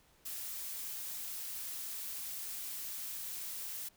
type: noise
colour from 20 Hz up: blue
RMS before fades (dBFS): -42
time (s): 0.25-3.89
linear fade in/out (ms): 10
effects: pink hiss -67 dBFS RMS until 3.96 s